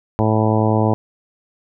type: harmonic tone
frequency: 109 Hz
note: A2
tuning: 16 cents flat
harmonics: 1 / 2 / 3 / 4 / 5 / 6 / 7 / 8 / 9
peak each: -17 / -20 / -22 / -23 / -24 / -25 / -25 / -26 / -27 dBFS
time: 0.19-0.94 s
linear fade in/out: 0 ms
effects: none